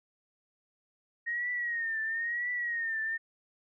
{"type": "tone with vibrato", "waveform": "sine", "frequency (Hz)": 1864.7, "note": "A#6", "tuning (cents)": 0, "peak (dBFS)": -30, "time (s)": [1.26, 3.18], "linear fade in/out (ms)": 20, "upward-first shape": "triangle", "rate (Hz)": 1, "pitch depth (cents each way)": 100, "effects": []}